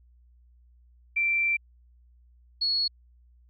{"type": "tone pair in turn", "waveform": "sine", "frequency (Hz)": [2349, 4353], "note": ["D7", "C#8"], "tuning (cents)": [0, -32], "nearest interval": "major seventh", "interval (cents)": 1068, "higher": "second", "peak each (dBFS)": [-22, -23], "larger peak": "first", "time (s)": [[1.16, 1.57], [2.61, 2.88]], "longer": "first", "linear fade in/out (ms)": 10, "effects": ["added 60 Hz sine -55 dBFS peak until 3.49 s"]}